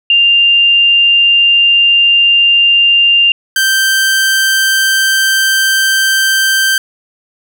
sine / sawtooth tone pair in turn, 2794 / 1563.1 Hz, F7 / G6, 0 / -5 cents, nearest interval minor seventh, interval 1005 cents, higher first, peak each -5 dBFS, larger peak neither, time 0.1-3.32 / 3.56-6.78 s, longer neither, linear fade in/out 2 ms, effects none

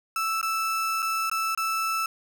35% pulse tone with dropouts, 1318.5 Hz, E6, in tune, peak -23 dBFS, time 0.16-2.06 s, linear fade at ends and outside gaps 2 ms, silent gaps 0.414-0.428 / 1.022-1.026 / 1.298-1.314 / 1.549-1.575 s, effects none

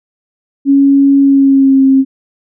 sine tone with pitch glide, 277.2 to 267.8 Hz, C#4 to C4, 0 to +40 cents, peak -4 dBFS, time 0.65-2.05 s, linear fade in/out 50 ms, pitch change -60 cents, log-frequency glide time 1.2-1.84 s, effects none

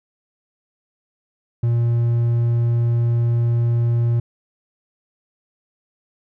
triangle tone, 117.9 Hz, A#2, 20 cents sharp, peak -13 dBFS, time 1.63-4.2 s, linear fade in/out 5 ms, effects none

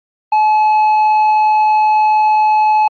triangle tone with tanh clipping, 857 Hz, A5, 46 cents flat, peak -9 dBFS, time 0.32-2.88 s, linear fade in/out 5 ms, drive 9 dB, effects MP3 32 kbps

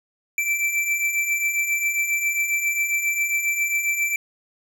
square beating tone pair, 2330 / 2337.4 Hz, D7 / D7, -14 / -9 cents, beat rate 7.4 Hz, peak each -29 / -22 dBFS, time 0.38-4.16 s, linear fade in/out 2 ms, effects none

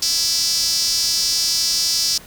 sawtooth tone with high-pass filter, 331.7 Hz, E4, 11 cents sharp, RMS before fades -19 dBFS, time 0.02-2.18 s, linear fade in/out 5 ms, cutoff 5100 Hz, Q 5.8, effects pink hiss -42 dBFS RMS until 2.26 s

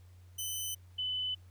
10% pulse / sine tone pair in turn, 3025 / 3010 Hz, F#7 / F#7, +38 / +29 cents, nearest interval unison, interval 9 cents, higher first, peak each -27 / -32 dBFS, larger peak first, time 0.38-0.75 / 0.98-1.35 s, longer neither, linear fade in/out 10 ms, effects added 90 Hz sine -53 dBFS peak until 1.5 s + pink hiss -69 dBFS RMS until 1.5 s

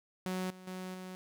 sawtooth tone with level steps, 185 Hz, F#3, in tune, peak -30 / -46 / -36 / -39 dBFS, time 0.26-1.15 s, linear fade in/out 0 ms, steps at 0.5 / 0.67 / 0.94 s, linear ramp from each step 5 ms, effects none

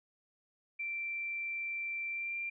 sine tone with pitch glide, 2349 to 2374 Hz, D7 to D7, 0 to +18 cents, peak -35 dBFS, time 0.79-2.5 s, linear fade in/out 10 ms, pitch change +18 cents, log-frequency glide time 2.1-2.37 s, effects none

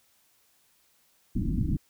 pink low-pass noise, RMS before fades -27 dBFS, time 1.35-1.77 s, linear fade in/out 10 ms, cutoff 320 Hz, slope 96 dB/octave, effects white hiss -66 dBFS RMS until 1.89 s

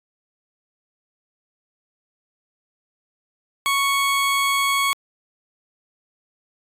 20% pulse tone, 1108.7 Hz, C#6, in tune, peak -13 dBFS, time 3.66-4.93 s, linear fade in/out 0 ms, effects AAC 64 kbps

